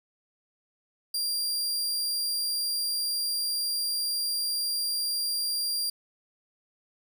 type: tone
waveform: sawtooth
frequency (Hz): 4766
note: D8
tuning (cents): +25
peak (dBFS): -24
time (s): 1.14-5.9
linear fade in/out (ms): 5
effects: none